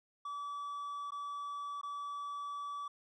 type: tone with dropouts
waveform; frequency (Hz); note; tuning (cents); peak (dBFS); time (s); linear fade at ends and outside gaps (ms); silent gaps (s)
triangle; 1150; D6; -37; -37; 0.25-2.88; 5; 1.107-1.119 / 1.814-1.831
effects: resampled to 22050 Hz